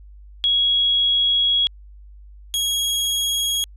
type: tone pair in turn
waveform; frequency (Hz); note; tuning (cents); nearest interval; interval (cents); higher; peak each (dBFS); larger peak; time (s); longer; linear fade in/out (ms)
sine / sawtooth; 3322 / 3306; G#7 / G#7; 0 / -9; unison; 9; first; -15 / -16; first; 0.44-1.67 / 2.54-3.64; first; 0
effects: added 50 Hz sine -40 dBFS peak until 3.76 s + resampled to 32000 Hz